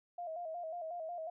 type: tone with vibrato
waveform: sine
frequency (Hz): 670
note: E5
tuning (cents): +28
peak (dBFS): -39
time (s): 0.18-1.3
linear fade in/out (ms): 5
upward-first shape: square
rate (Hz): 5.5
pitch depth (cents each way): 79
effects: none